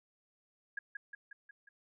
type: tone with echo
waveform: sine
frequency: 1647 Hz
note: G#6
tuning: 15 cents flat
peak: -35 dBFS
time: 0.77-0.79 s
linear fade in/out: 5 ms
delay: 180 ms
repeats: 5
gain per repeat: -4 dB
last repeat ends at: 1.69 s
effects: none